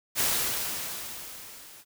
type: noise with level ramp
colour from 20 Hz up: white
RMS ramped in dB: -24 to -50 dBFS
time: 0.15-1.85 s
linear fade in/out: 50 ms
effects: none